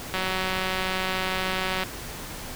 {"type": "click train", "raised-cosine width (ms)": 0.3, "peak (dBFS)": -11, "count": 318, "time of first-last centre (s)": [0.14, 1.835], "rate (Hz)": 187, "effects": ["pink hiss -37 dBFS RMS until 2.55 s"]}